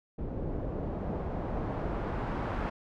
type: noise with low-pass filter sweep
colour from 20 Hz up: pink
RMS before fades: -34 dBFS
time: 0.18-2.7 s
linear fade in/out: 10 ms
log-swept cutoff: 410 to 1400 Hz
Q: 0.91
effects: none